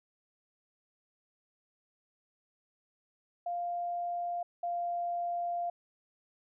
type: tone pair in turn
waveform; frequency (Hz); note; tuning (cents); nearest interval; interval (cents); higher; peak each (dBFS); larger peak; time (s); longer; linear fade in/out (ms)
sine; 698.5 / 695.9; F5 / F5; 0 / -6; unison; 6; first; -32 / -31; second; 3.46-4.43 / 4.63-5.7; second; 5
effects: none